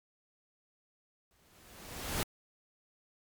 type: noise with exponential growth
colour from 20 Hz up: pink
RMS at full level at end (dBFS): -32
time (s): 1.31-2.23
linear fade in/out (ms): 0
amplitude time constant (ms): 200
effects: MP3 96 kbps